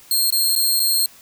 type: tone with dropouts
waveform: 15% pulse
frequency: 4226 Hz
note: C8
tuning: 16 cents sharp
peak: -9 dBFS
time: 0.11-1.06 s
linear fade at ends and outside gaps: 2 ms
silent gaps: 0.304-0.324 / 0.553-0.56 / 0.796-0.8 s
effects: white hiss -47 dBFS RMS until 1.21 s